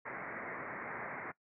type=low-pass noise; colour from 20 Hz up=white; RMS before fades=-43 dBFS; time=0.05-1.32 s; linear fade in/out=10 ms; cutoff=2200 Hz; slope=96 dB/octave; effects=noise-tail reverb RT60 0.1 s tail -20 dB re dry + high-pass 150 Hz 12 dB/octave